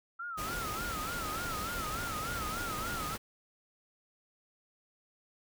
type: tone with vibrato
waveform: sine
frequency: 1326 Hz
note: E6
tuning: 10 cents sharp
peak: -37 dBFS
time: 0.19-3.15 s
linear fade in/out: 10 ms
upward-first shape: sine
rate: 3.4 Hz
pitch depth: 130 cents each way
type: noise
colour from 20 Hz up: pink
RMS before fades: -39 dBFS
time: 0.37-3.18 s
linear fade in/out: 20 ms
effects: none

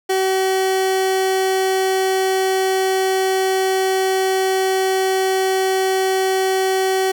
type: tone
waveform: 30% pulse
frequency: 380 Hz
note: F#4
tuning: 46 cents sharp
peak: -13 dBFS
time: 0.09-7.12 s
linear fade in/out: 10 ms
effects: none

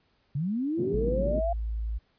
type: linear sweep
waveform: sine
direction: up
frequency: 130.81 to 698 Hz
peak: -26 dBFS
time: 0.35-1.53 s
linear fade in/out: 5 ms
type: band-pass noise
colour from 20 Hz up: pink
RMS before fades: -33 dBFS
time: 0.77-1.41 s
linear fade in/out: 20 ms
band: 130 to 340 Hz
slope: 24 dB/octave
type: tone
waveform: sine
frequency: 55 Hz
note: A1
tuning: in tune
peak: -28 dBFS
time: 0.93-1.99 s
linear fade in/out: 20 ms
effects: pink hiss -69 dBFS RMS until 2.18 s + resampled to 11025 Hz

